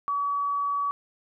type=tone; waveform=sine; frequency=1138 Hz; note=C#6; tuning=45 cents sharp; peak=-24 dBFS; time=0.08-0.91 s; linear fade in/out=0 ms; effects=none